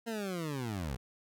20% pulse linear sweep, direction down, 234.3 to 57.2 Hz, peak -30 dBFS, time 0.06-0.97 s, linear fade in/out 20 ms, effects none

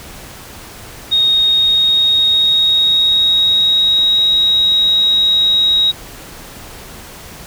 sine tone with pitch glide, 3729 to 3803 Hz, A#7 to A#7, 0 to +34 cents, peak -9 dBFS, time 1.11-5.92 s, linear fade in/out 20 ms, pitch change +34 cents, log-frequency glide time 1.52-4.21 s, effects pink hiss -34 dBFS RMS until 7.46 s

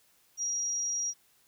sine tone, 5710 Hz, F8, 37 cents sharp, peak -29 dBFS, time 0.37-1.14 s, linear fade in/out 50 ms, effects white hiss -66 dBFS RMS until 1.47 s

